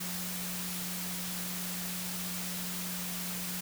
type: tone in noise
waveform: sine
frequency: 180 Hz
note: F#3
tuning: 47 cents flat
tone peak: -40 dBFS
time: 0-3.61 s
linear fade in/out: 10 ms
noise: white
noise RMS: -38 dBFS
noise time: 0-3.61 s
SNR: -5 dB
effects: none